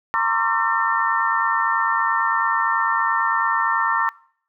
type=tone cluster; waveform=sine; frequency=920 / 1063 / 1152 / 1349 / 1805 Hz; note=A#5 / C6 / D6 / E6 / A6; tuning=-23 / +27 / -34 / +40 / +44 cents; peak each=-24 dBFS; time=0.14-4.09 s; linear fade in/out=0 ms; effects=noise-tail reverb RT60 0.6 s tail -24 dB re dry